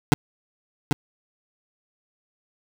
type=tone with echo; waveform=25% pulse; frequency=146.83 Hz; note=D3; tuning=in tune; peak=-8 dBFS; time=0.12-0.14 s; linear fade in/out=0 ms; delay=790 ms; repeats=1; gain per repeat=-6 dB; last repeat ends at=0.93 s; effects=none